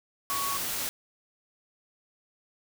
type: tone in noise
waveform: sine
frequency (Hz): 1117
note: C#6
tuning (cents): +13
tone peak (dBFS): -31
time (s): 0.3-0.57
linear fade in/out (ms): 0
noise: white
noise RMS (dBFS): -32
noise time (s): 0.3-0.89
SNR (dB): -2
effects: none